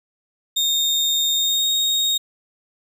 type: tone with pitch glide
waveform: 35% pulse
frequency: 3675 to 3726 Hz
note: A#7 to A#7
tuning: -25 to -2 cents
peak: -16 dBFS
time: 0.56-2.18 s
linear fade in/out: 10 ms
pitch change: +23 cents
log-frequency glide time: 1.34-1.7 s
effects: none